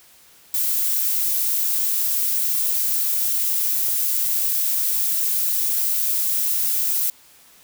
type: noise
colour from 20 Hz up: violet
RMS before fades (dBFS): -21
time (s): 0.54-7.1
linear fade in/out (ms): 2
effects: white hiss -51 dBFS RMS until 7.63 s